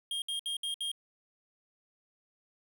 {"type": "tone bursts", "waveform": "square", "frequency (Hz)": 3227, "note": "G7", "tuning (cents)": 50, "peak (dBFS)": -33, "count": 5, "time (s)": [0.11, 0.916], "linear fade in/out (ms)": 2, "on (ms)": 110, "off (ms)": 64, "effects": []}